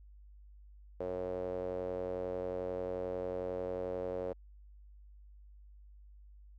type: tone with band-pass filter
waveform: sawtooth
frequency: 91.2 Hz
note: F#2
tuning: 24 cents flat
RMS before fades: -38 dBFS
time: 1-4.33 s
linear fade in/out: 5 ms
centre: 510 Hz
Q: 6.3
effects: added 50 Hz sine -53 dBFS peak until 6.58 s